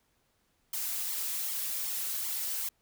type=noise with flanger; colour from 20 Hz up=blue; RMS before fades=-34 dBFS; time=0.73-2.69 s; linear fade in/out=5 ms; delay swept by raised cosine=0.91 to 5.41 ms; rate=2.6 Hz; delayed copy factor=+0.95; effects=pink hiss -73 dBFS RMS until 2.81 s